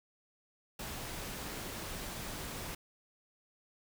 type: noise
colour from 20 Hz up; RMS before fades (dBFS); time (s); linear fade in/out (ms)
pink; -42; 0.79-2.75; 5
effects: none